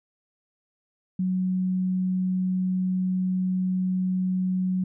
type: tone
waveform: sine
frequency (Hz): 185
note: F#3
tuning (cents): 0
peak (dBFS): -22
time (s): 1.19-4.84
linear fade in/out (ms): 5
effects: none